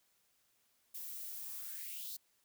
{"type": "noise with high-pass filter sweep", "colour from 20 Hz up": "violet", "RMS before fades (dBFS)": -45, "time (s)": [0.94, 2.17], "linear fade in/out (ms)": 10, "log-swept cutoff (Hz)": [250, 4400], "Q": 5, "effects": ["white hiss -75 dBFS RMS until 2.44 s"]}